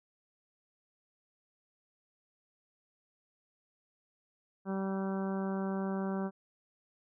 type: harmonic tone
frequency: 193 Hz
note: G3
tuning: 27 cents flat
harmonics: 1 / 2 / 3 / 4 / 5 / 6 / 7 / 8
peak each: -33 / -39 / -43 / -45 / -47 / -49 / -50 / -51 dBFS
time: 4.65-6.31 s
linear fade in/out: 50 ms
effects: none